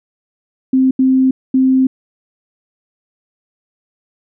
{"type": "tone bursts at uneven times", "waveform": "sine", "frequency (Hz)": 261.6, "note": "C4", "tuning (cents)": 0, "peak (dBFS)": -8, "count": 3, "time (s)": [[0.73, 0.91], [0.99, 1.31], [1.54, 1.87]], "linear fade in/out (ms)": 5, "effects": []}